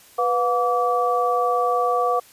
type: tone cluster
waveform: sine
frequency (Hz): 493.7 / 717 / 1154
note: B4 / F5 / D6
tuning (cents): -1 / +45 / -31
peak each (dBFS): -22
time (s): 0.18-2.2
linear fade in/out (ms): 10
effects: white hiss -50 dBFS RMS until 2.32 s + resampled to 32000 Hz